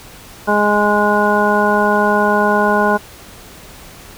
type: harmonic tone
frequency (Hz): 207.7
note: G#3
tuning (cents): 0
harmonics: 1 / 2 / 3 / 4 / 5 / 7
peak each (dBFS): -18 / -18 / -18 / -18 / -18 / -18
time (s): 0.47-2.98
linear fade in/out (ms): 20
effects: pink hiss -38 dBFS RMS until 4.17 s